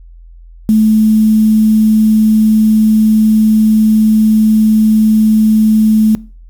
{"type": "tone with quantisation", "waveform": "sine", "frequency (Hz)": 217.2, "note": "A3", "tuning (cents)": -22, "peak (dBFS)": -5, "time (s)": [0.69, 6.15], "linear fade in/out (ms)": 0, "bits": 5, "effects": ["noise-tail reverb RT60 0.4 s tail -22 dB re dry", "added 42 Hz sine -33 dBFS peak until 6.49 s"]}